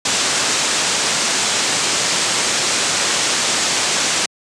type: low-pass noise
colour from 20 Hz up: white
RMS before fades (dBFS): -18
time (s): 0.05-4.26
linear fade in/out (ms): 5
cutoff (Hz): 8300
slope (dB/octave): 48
effects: high-pass 150 Hz 12 dB/octave